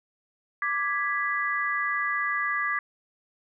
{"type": "chord", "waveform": "sine", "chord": "G# diminished", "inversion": "second", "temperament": "equal", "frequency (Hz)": [1174.7, 1661.2, 1975.5], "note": ["D6", "G#6", "B6"], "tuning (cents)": [0, 0, 0], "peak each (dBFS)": -29, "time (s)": [0.62, 2.79], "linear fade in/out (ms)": 2, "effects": []}